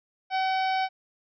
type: harmonic tone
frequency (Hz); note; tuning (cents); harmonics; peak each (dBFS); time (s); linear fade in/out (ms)
759; F#5; +44; 1 / 2 / 3 / 4 / 5 / 6 / 7; -24 / -35 / -34 / -41 / -42 / -44 / -42; 0.3-0.89; 50
effects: none